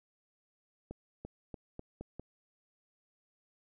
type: accelerating click train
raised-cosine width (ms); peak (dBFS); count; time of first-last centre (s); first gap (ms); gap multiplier
2; -29; 6; 0.91-2.196; 340; 0.86
effects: none